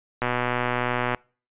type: click train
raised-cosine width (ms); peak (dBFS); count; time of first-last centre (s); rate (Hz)
0.5; -9; 115; 0.22-1.147; 123
effects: noise-tail reverb RT60 0.4 s tail -26 dB re dry + resampled to 8000 Hz